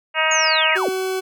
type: harmonic tone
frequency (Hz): 315.7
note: D#4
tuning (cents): +25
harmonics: 2 / 3 / 4 / 5 / 6 / 7 / 8 / 9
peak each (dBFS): -24 / -24 / -24 / -24 / -24 / -24 / -24 / -24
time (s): 0.14-0.79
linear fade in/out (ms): 50
type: linear sweep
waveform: sine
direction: down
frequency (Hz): 6810 to 220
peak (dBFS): -20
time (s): 0.31-0.89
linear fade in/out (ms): 5
type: tone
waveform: 40% pulse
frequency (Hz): 376.8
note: F#4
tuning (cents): +32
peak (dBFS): -20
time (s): 0.75-1.21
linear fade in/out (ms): 20
effects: none